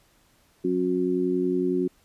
harmonic tone, 90.8 Hz, F#2, 32 cents flat, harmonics 2 / 3 / 4, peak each -30 / -26 / -24 dBFS, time 0.64-1.88 s, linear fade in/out 10 ms, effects pink hiss -62 dBFS RMS until 2.04 s + resampled to 32000 Hz

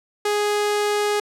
sawtooth tone, 415.3 Hz, G#4, in tune, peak -15 dBFS, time 0.25-1.2 s, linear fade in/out 5 ms, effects low-pass 11000 Hz 12 dB/octave

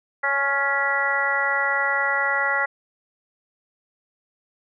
harmonic tone with a mistuned harmonic, 278.8 Hz, C#4, 10 cents sharp, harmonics 2 / 3 / 4 / 5 / 6 / 7, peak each -30 / -28 / -30 / -25 / -29 / -23 dBFS, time 0.23-2.66 s, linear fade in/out 10 ms, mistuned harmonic 4, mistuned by -21 cents, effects none

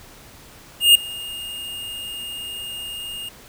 square tone with ADSR envelope, 2833 Hz, F7, 24 cents sharp, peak -7 dBFS, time 0.8-3.29 s, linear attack 150 ms, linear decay 6 ms, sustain -23 dB, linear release 5 ms, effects pink hiss -45 dBFS RMS until 3.48 s

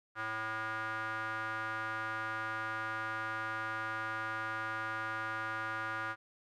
square tone with band-pass filter, 110 Hz, A2, in tune, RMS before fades -38 dBFS, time 0.15-6.16 s, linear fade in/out 50 ms, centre 1400 Hz, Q 4.2, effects none

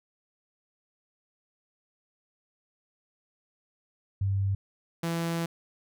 sine / sawtooth tone pair in turn, 98 / 167.31 Hz, G2 / E3, 0 / +26 cents, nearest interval major sixth, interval 926 cents, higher second, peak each -24 dBFS, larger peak neither, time 4.21-4.55 / 5.03-5.46 s, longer second, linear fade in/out 5 ms, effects none

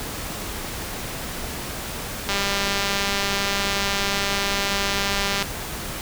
click train, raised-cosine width 0.2 ms, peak -6 dBFS, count 625, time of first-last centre 2.29-5.426 s, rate 199 Hz, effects pink hiss -31 dBFS RMS until 6.01 s

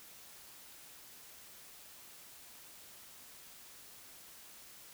silence, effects white hiss -55 dBFS RMS until 4.93 s

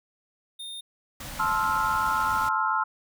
square tone, 3647 Hz, A#7, 39 cents flat, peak -36 dBFS, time 0.59-0.81 s, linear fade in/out 10 ms
pink band-stop noise, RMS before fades -38 dBFS, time 1.2-2.49 s, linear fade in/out 5 ms, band 320 to 500 Hz, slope 96 dB/octave
sine chord, F major seventh, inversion first, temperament just, 873.1 / 1047.7 / 1309.6 / 1396.9 Hz, A5 / C6 / E6 / F6, -14 / +2 / -12 / 0 cents, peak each -28 dBFS, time 1.39-2.84 s, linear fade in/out 10 ms
effects none

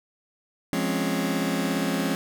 sawtooth chord, Db major seventh, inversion first, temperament just, 173.24 / 207.9 / 259.9 / 277.2 Hz, F3 / Ab3 / C4 / Db4, -14 / +2 / -11 / 0 cents, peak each -25 dBFS, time 0.73-2.15 s, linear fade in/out 0 ms, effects none

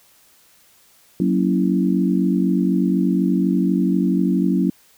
sine chord, F# dominant seventh, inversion none, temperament equal, 185 / 233.1 / 277.2 / 329.6 Hz, F#3 / A#3 / C#4 / E4, 0 / 0 / 0 / 0 cents, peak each -18 / -23 / -21 / -23 dBFS, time 1.2-4.7 s, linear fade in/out 2 ms, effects white hiss -54 dBFS RMS until 4.97 s

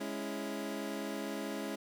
25% pulse chord, C# minor, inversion second, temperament equal, 207.7 / 277.2 / 329.6 Hz, G#3 / C#4 / E4, 0 / 0 / 0 cents, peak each -37 / -37 / -39 dBFS, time 0-1.76 s, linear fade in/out 10 ms, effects none

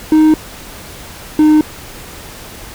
triangle tone pair in turn, 311.1 / 306.3 Hz, D#4 / D#4, 0 / -27 cents, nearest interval unison, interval 27 cents, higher first, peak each -3 dBFS, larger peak neither, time 0.12-0.34 / 1.39-1.61 s, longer neither, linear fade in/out 2 ms, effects pink hiss -32 dBFS RMS until 2.74 s

